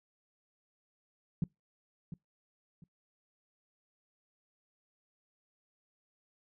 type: tone with echo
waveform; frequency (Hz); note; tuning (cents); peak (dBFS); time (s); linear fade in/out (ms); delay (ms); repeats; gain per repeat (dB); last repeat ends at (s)
sine; 164.81; E3; 0; -26; 1.42-1.44; 2; 700; 2; -12; 2.84
effects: noise-tail reverb RT60 0.2 s tail -26 dB re dry